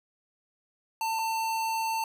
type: tone pair in turn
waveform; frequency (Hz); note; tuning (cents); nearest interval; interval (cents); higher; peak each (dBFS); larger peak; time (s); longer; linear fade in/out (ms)
square; 896 / 896; A5 / A5; +31 / +31; unison; 0; neither; -28; neither; 1.01-1.19 / 1.19-2.04; second; 2
effects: none